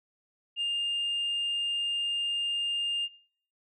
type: tone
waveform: sine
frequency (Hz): 2812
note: F7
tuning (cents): +11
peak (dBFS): -25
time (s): 0.56-3.09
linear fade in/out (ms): 50
effects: noise-tail reverb RT60 0.5 s tail -22 dB re dry + tanh soft clip ceiling -25 dBFS